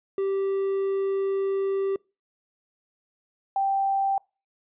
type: tone pair in turn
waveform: triangle / sine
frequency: 390.3 / 783.5 Hz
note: G4 / G5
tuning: -8 / -1 cents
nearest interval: octave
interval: 1207 cents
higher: second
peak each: -21 dBFS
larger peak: neither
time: 0.18-1.96 / 3.56-4.18 s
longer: first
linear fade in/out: 2 ms
effects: noise-tail reverb RT60 0.3 s tail -26 dB re dry + resampled to 8000 Hz